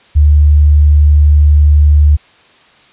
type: tone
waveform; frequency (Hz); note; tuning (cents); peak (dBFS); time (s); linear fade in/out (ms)
sine; 74; D2; +14; -3; 0.15-2.17; 20
effects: white hiss -45 dBFS RMS until 2.92 s + resampled to 8000 Hz